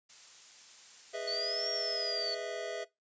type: noise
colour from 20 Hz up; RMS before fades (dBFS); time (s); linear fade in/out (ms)
blue; -49; 0.09-1.45; 10
type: chord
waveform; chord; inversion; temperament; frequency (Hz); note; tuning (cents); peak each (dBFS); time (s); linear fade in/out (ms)
square; E major seventh; first; just; 412 / 494.4 / 618.1 / 659.3; G#4 / B4 / D#5 / E5; -14 / +2 / -12 / 0; -44 / -44 / -45 / -39; 1.13-2.85; 20
type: linear two-way sweep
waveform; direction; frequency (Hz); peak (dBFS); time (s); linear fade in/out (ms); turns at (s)
sine; up then down; 4385 to 5588 to 4418; -33; 1.27-2.35; 10; 1.7
effects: noise-tail reverb RT60 0.2 s tail -21 dB re dry + resampled to 16000 Hz